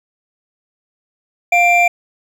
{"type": "tone pair together", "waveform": "triangle", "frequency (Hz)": [702, 2365], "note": ["F5", "D7"], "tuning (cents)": [9, 12], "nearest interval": "octave + major sixth", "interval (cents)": 2103, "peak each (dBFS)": -10, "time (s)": [1.52, 1.88], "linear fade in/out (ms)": 5, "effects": []}